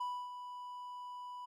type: tone with ADSR envelope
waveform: triangle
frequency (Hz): 987.8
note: B5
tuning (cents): 0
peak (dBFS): -33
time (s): 0-1.46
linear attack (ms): 9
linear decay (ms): 280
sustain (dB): -9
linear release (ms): 13
effects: none